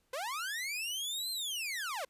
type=linear two-way sweep; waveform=sawtooth; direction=up then down; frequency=485 to 4186 to 485 Hz; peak=-32 dBFS; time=0.13-2.05 s; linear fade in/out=5 ms; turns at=1.31 s; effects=pink hiss -75 dBFS RMS until 2.09 s + resampled to 32000 Hz